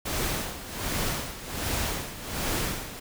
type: noise with tremolo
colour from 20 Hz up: pink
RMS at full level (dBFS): -28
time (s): 0.05-3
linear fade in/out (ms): 10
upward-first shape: sine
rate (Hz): 1.3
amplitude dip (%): 75
effects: none